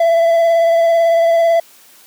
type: tone with vibrato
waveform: triangle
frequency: 669 Hz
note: E5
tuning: 25 cents sharp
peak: -7 dBFS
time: 0-1.6 s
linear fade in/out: 5 ms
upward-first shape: sine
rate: 18 Hz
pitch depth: 19 cents each way
effects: white hiss -45 dBFS RMS until 2.06 s + high-pass 200 Hz 12 dB/octave